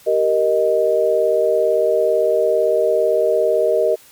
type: chord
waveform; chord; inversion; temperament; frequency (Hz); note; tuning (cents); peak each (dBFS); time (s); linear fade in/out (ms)
sine; Eb major; first; just; 388.9 / 466.7 / 622.3; G4 / Bb4 / Eb5; -14 / +2 / 0; -20 / -17 / -16; 0.06-3.96; 20
effects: white hiss -47 dBFS RMS until 4.11 s + MP3 96 kbps